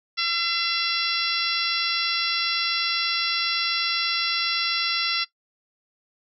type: harmonic tone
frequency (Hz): 679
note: F5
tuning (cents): -49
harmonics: 2 / 3 / 4 / 5 / 6 / 7 / 8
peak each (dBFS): -30 / -30 / -30 / -30 / -30 / -30 / -30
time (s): 0.17-5.25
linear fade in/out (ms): 20
effects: noise-tail reverb RT60 0.1 s tail -17 dB re dry